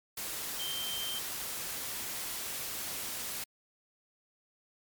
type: tone in noise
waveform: sine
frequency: 3136 Hz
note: G7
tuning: in tune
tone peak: -36 dBFS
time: 0.59-1.19 s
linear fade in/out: 5 ms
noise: white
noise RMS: -38 dBFS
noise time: 0.17-3.44 s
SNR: -1 dB
effects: MP3 96 kbps